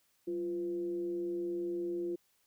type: tone with frequency modulation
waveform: sine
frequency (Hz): 347.1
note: F4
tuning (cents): -11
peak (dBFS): -33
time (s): 0.27-2.16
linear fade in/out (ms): 10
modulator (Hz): 157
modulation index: 0.34
effects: white hiss -73 dBFS RMS until 2.46 s